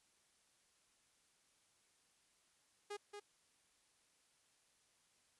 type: tone with echo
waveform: sawtooth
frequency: 411 Hz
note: G#4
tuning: 18 cents flat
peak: -40 dBFS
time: 2.9-2.97 s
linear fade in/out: 10 ms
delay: 230 ms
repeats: 1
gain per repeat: -5 dB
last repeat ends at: 3.2 s
effects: white hiss -75 dBFS RMS until 5.39 s + resampled to 24000 Hz